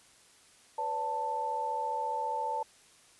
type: tone cluster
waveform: sine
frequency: 497.4 / 572 / 885 Hz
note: B4 / D5 / A5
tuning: +12 / -46 / +10 cents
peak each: -40 / -40 / -31 dBFS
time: 0.78-2.63 s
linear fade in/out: 5 ms
effects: white hiss -60 dBFS RMS until 3.19 s + resampled to 24000 Hz